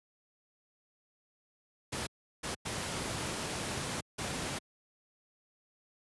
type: noise bursts at uneven times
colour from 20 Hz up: pink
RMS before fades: -36 dBFS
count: 4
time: 1.92-2.07 / 2.43-2.55 / 2.65-4.01 / 4.18-4.59 s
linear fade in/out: 10 ms
effects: high-pass 80 Hz 12 dB/octave + resampled to 24000 Hz